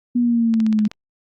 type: exponential sweep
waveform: sine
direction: down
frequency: 244.5 to 210 Hz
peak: -14 dBFS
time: 0.15-0.88 s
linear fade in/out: 10 ms
type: click train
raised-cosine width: 0.2 ms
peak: -17 dBFS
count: 7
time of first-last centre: 0.54-0.915 s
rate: 16 Hz
effects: Opus 48 kbps